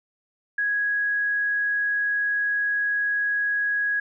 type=tone; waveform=sine; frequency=1661.2 Hz; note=G#6; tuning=in tune; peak=-21 dBFS; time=0.58-4 s; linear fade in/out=5 ms; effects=none